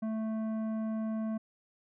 triangle tone with tanh clipping, 220 Hz, A3, in tune, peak -33 dBFS, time 0.02-1.38 s, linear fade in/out 10 ms, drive 15 dB, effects none

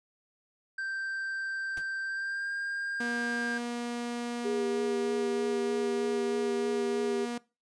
triangle tone with pitch glide, 1568 to 1605.6 Hz, G6 to G6, 0 to +41 cents, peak -30 dBFS, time 0.78-3.58 s, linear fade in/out 5 ms, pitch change +41 cents, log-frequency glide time 2.04-2.52 s
pink noise with exponential decay, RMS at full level -40 dBFS, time 1.77-1.86 s, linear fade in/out 2 ms, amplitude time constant 19 ms
sawtooth tone, 239 Hz, A#3, 43 cents sharp, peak -29 dBFS, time 3-7.38 s, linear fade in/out 5 ms
sine tone with vibrato, 405.6 Hz, G#4, 41 cents flat, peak -29 dBFS, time 4.44-7.26 s, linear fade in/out 20 ms, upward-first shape sine, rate 3.2 Hz, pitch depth 27 cents each way
effects noise-tail reverb RT60 0.3 s tail -22 dB re dry + resampled to 22050 Hz

